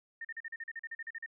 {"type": "tone bursts", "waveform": "sine", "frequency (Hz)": 1824, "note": "A#6", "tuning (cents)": -38, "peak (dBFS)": -38, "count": 14, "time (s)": [0.21, 1.262], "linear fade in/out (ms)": 5, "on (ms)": 38, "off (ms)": 40, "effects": []}